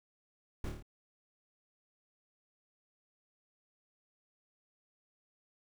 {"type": "noise with echo", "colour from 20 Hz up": "brown", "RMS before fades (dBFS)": -36, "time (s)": [0.64, 0.69], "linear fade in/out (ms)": 2, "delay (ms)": 27, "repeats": 5, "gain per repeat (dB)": -3, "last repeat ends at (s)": 0.825, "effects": []}